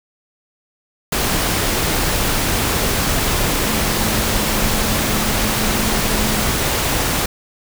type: tone in noise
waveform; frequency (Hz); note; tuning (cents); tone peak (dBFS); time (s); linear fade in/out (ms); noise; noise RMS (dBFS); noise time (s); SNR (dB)
sine; 214.4; A3; -45; -25; 3.66-6.46; 5; pink; -18; 1.12-7.26; -10
effects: none